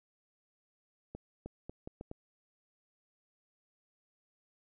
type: accelerating click train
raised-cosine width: 2 ms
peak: -29 dBFS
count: 6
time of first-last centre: 1.15-2.114 s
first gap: 310 ms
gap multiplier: 0.76
effects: none